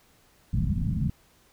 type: low-pass noise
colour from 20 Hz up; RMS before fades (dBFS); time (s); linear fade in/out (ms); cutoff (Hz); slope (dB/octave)
white; -26; 0.53-1.1; 5; 210; 48
effects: pink hiss -61 dBFS RMS until 1.52 s